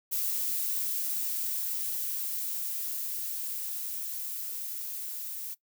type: noise with level ramp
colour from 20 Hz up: violet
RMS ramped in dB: -30 to -38 dBFS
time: 0.11-5.55 s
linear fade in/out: 20 ms
effects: noise-tail reverb RT60 0.1 s tail -19 dB re dry